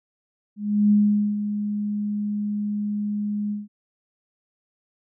sine tone with ADSR envelope, 207.5 Hz, G#3, 1 cent flat, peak -13 dBFS, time 0.56-3.68 s, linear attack 350 ms, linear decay 450 ms, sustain -10 dB, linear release 170 ms, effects none

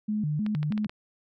sine tone with vibrato, 178.3 Hz, F3, 36 cents sharp, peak -25 dBFS, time 0.08-0.87 s, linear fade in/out 10 ms, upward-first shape square, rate 3.2 Hz, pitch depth 300 cents each way
clicks, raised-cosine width 0.3 ms, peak -23 dBFS, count 7, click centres 0.464 / 0.55 / 0.63 / 0.723 / 0.778 / 0.846 / 0.895 s
effects none

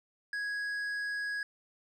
triangle tone with tanh clipping, 1661.2 Hz, G#6, in tune, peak -34 dBFS, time 0.33-1.43 s, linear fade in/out 2 ms, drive 11 dB, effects none

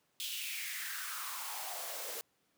white noise with high-pass filter sweep, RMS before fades -41 dBFS, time 0.2-2.21 s, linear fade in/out 0 ms, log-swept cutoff 3300 to 440 Hz, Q 4.2, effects pink hiss -75 dBFS RMS until 2.57 s + high-pass 150 Hz 12 dB/octave

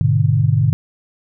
sine chord, G# diminished, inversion none, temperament just, 103.83 / 124.59 / 149.51 Hz, G#2 / B2 / D3, 0 / +16 / +31 cents, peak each -16 dBFS, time 0.01-0.73 s, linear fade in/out 0 ms, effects none

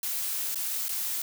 blue noise with dropouts, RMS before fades -31 dBFS, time 0.03-1.22 s, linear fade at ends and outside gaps 2 ms, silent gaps 0.546-0.556 / 0.884-0.891 s, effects none

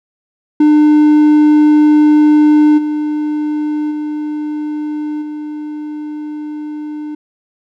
triangle tone with level steps, 301 Hz, D4, 43 cents sharp, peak -3 / -12 / -15 / -19 dBFS, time 0.6-7.15 s, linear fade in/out 5 ms, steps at 2.77 / 3.9 / 5.21 s, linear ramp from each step 20 ms, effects none

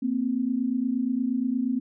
sine tone pair together, 233.1 / 261.6 Hz, A#3 / C4, 0 / 0 cents, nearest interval major second, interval 200 cents, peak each -27 / -25 dBFS, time 0.02-1.8 s, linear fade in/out 10 ms, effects none

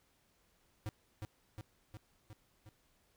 square tone with echo, 106.5 Hz, G#2, 44 cents sharp, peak -38 dBFS, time 0.86-0.89 s, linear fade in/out 0 ms, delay 360 ms, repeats 5, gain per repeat -3 dB, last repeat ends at 2.69 s, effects pink hiss -73 dBFS RMS until 3.16 s

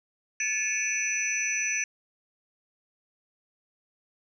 sine tone cluster, 1730 / 2249 / 2436 / 2645 / 5960 Hz, A6 / C#7 / D#7 / E7 / F#8, -30 / +24 / -37 / +5 / +12 cents, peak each -34 / -35 / -32 / -35 / -29 dBFS, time 0.4-1.84 s, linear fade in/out 2 ms, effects none

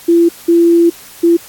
sine tone bursts at uneven times, 339.3 Hz, F4, 50 cents flat, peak -5 dBFS, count 3, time 0.08-0.29 / 0.48-0.9 / 1.23-1.37 s, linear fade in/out 10 ms, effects white hiss -36 dBFS RMS until 1.48 s + AAC 64 kbps

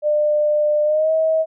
sine tone with pitch glide, 599 to 638.3 Hz, D5 to D#5, +34 to +44 cents, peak -14 dBFS, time 0.02-1.46 s, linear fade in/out 50 ms, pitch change +110 cents, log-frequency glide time 0.84-1.12 s, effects none

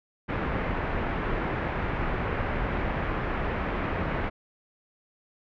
pink low-pass noise, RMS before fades -29 dBFS, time 0.28-4.3 s, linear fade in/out 20 ms, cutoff 2200 Hz, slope 24 dB/octave, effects none

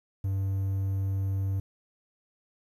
triangle tone, 96.9 Hz, G2, 20 cents flat, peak -24 dBFS, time 0.24-1.6 s, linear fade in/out 5 ms, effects 10-bit

